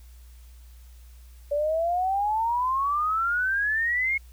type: exponential sweep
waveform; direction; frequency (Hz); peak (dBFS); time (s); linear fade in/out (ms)
sine; up; 570 to 2187; -22; 1.51-4.18; 10
effects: added 60 Hz sine -45 dBFS peak until 4.32 s + white hiss -60 dBFS RMS until 4.32 s